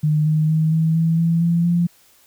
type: tone with pitch steps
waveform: sine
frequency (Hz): 152.3 / 155.05 / 157.85 / 160.71 / 163.61 / 166.56 / 169.57 / 172.64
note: D#3 / D#3 / D#3 / E3 / E3 / E3 / E3 / F3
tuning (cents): -37 / -6 / +25 / -44 / -13 / +18 / +49 / -20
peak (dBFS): -14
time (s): 0.03-1.87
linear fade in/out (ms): 10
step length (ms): 230
effects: white hiss -54 dBFS RMS until 2.26 s